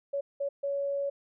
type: tone bursts at uneven times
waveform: sine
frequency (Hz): 561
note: C#5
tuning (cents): +21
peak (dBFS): -28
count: 3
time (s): 0.13-0.21 / 0.4-0.49 / 0.63-1.1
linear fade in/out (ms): 10
effects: none